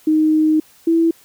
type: tone pair in turn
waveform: sine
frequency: 311.1 / 330.3 Hz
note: D#4 / E4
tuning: 0 / +4 cents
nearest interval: minor second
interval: 104 cents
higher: second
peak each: -11 / -11 dBFS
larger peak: neither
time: 0.07-0.6 / 0.87-1.11 s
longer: first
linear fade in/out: 5 ms
effects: white hiss -50 dBFS RMS until 1.24 s